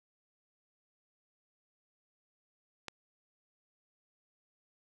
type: click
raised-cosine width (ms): 0.2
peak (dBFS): -22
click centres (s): 2.883
effects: none